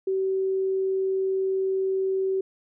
sine tone, 382.3 Hz, G4, 43 cents flat, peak -22 dBFS, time 0.07-2.41 s, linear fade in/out 5 ms, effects none

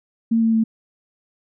sine tone with pitch steps, 227.6 / 225.4 / 223.2 Hz, A#3 / A3 / A3, -41 / +42 / +25 cents, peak -14 dBFS, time 0.31-0.64 s, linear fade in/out 10 ms, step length 110 ms, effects none

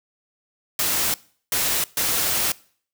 white noise bursts at uneven times, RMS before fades -22 dBFS, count 3, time 0.79-1.14 / 1.52-1.84 / 1.97-2.52 s, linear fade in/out 2 ms, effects noise-tail reverb RT60 0.5 s tail -22 dB re dry

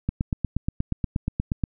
click train, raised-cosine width 5 ms, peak -11 dBFS, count 14, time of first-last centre 0.09-1.638 s, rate 8.4 Hz, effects none

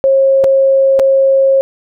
sine tone with dropouts, 540 Hz, C#5, 45 cents flat, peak -6 dBFS, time 0.04-1.61 s, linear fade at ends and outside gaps 0 ms, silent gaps 0.439-0.443 / 0.992-0.997 s, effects none

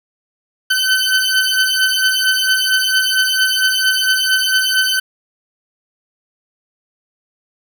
20% pulse beating tone pair, 1522 / 1526.4 Hz, F#6 / G6, +48 / -47 cents, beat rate 4.4 Hz, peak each -11 dBFS, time 0.7-5 s, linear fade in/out 10 ms, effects none

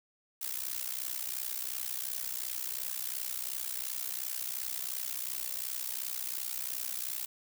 blue noise with amplitude modulation, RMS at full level -33 dBFS, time 0.41-7.26 s, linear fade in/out 10 ms, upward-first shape sine, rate 62.8 Hz, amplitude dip 90%, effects none

